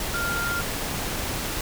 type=tone in noise; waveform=sine; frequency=1396.9 Hz; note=F6; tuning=in tune; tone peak=-26 dBFS; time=0.14-0.61 s; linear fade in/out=2 ms; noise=pink; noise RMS=-29 dBFS; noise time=0-1.61 s; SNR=0 dB; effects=none